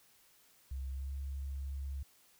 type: tone with pitch glide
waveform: sine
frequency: 66.3 to 68.68 Hz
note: C2 to C#2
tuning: +23 to -15 cents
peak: -37 dBFS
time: 0.71-2.03 s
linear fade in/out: 5 ms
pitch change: +62 cents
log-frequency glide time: 0.89-1.15 s
effects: white hiss -66 dBFS RMS until 2.39 s